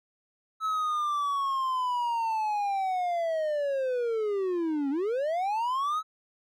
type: linear two-way sweep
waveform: triangle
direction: down then up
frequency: 1303 to 268.5 to 1303 Hz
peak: -24 dBFS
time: 0.6-6.03 s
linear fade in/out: 50 ms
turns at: 4.9 s
effects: none